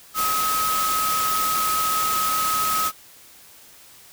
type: tone in noise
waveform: sine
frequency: 1274 Hz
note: D#6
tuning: 41 cents sharp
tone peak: -21 dBFS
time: 0.14-2.92 s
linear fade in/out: 50 ms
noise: white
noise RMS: -26 dBFS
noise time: 0.14-2.92 s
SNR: +2 dB
effects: white hiss -48 dBFS RMS until 4.12 s